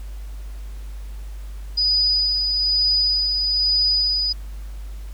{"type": "tone with tremolo", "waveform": "sine", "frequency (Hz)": 4958, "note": "D#8", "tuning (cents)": -7, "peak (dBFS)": -15, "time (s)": [1.77, 4.33], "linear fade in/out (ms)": 10, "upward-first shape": "sine", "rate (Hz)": 1.1, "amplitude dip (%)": 35, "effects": ["added 50 Hz sine -30 dBFS peak until 5.13 s", "pink hiss -50 dBFS RMS until 5.13 s"]}